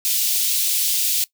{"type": "high-pass noise", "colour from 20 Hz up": "white", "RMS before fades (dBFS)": -20, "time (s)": [0.05, 1.24], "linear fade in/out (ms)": 0, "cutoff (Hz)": 2900, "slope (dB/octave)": 24, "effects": ["noise-tail reverb RT60 0.1 s tail -20 dB re dry"]}